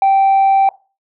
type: tone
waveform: sine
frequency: 780 Hz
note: G5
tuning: 9 cents flat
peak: -6 dBFS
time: 0.02-0.69 s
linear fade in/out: 2 ms
effects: noise-tail reverb RT60 0.3 s tail -20 dB re dry + tanh soft clip ceiling -7 dBFS